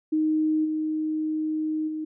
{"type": "tone with level steps", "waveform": "sine", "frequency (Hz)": 311.1, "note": "D#4", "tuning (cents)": 0, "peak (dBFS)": [-20, -24, -28], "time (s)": [0.12, 2.05], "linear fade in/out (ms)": 10, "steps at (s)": [0.64, 1.87], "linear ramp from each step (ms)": 20, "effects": []}